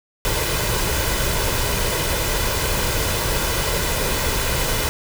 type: noise with comb filter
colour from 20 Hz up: pink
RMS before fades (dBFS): -21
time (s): 0.25-4.89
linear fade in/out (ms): 0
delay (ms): 2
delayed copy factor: +0.5
effects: none